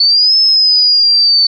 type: exponential two-way sweep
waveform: sine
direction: up then down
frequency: 4435 to 5250 to 4506 Hz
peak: -6 dBFS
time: 0-1.47 s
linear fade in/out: 5 ms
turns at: 0.37 s
effects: none